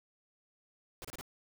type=noise bursts; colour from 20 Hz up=pink; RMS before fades=-45 dBFS; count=4; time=1.02-1.211 s; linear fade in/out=0 ms; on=26 ms; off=29 ms; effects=none